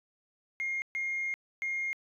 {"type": "tone bursts at uneven times", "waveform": "sine", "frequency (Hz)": 2132, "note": "C7", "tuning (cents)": 32, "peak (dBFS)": -29, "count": 3, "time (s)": [[0.6, 0.82], [0.95, 1.34], [1.62, 1.93]], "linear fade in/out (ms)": 0, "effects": ["tanh soft clip ceiling -27 dBFS"]}